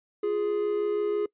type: tone pair together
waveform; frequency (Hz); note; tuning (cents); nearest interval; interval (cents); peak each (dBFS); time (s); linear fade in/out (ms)
triangle; 349.2 / 415.3; F4 / G#4; 0 / 0; minor third; 300; -30 / -23; 0.23-1.26; 5
effects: noise-tail reverb RT60 0.1 s tail -23 dB re dry + resampled to 8000 Hz